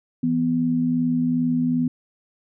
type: tone pair together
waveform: sine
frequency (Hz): 165.59 / 248.1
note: E3 / B3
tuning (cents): +8 / +8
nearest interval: perfect fifth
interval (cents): 700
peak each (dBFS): -25 / -19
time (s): 0.23-1.88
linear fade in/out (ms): 5
effects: none